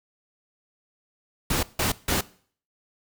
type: noise bursts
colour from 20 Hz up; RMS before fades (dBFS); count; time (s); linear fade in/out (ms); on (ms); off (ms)
pink; -24; 3; 1.5-2.21; 5; 130; 160
effects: noise-tail reverb RT60 0.5 s tail -20 dB re dry